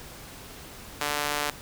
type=tone with high-pass filter; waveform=sawtooth; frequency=146.83 Hz; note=D3; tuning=in tune; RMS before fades=-29 dBFS; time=1.01-1.5 s; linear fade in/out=2 ms; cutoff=790 Hz; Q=0.64; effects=pink hiss -44 dBFS RMS until 1.61 s